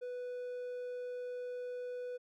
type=tone; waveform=triangle; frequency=494.6 Hz; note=B4; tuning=3 cents sharp; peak=-37 dBFS; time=0.01-2.18 s; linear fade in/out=20 ms; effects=none